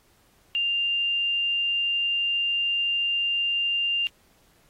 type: tone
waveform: sine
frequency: 2794 Hz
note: F7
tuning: in tune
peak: -22 dBFS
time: 0.55-4.07 s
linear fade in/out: 0 ms
effects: pink hiss -62 dBFS RMS until 4.69 s + AAC 48 kbps